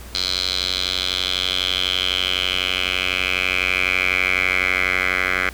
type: tone with band-pass filter sweep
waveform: 10% pulse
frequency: 92 Hz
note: F#2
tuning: 9 cents flat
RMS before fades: -21 dBFS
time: 0.15-5.49 s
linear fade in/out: 0 ms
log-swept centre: 4200 to 1900 Hz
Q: 5.4
effects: added 60 Hz sine -36 dBFS peak until 5.53 s + pink hiss -41 dBFS RMS until 5.53 s